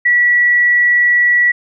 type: tone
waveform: sine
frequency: 1942 Hz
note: B6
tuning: 30 cents flat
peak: -8 dBFS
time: 0.05-1.52 s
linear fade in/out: 10 ms
effects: none